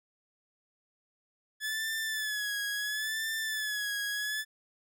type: tone with vibrato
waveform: sawtooth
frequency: 1716 Hz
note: A6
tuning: 44 cents flat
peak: -28 dBFS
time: 1.6-4.45 s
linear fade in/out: 50 ms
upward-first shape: sine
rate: 0.73 Hz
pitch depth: 64 cents each way
effects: none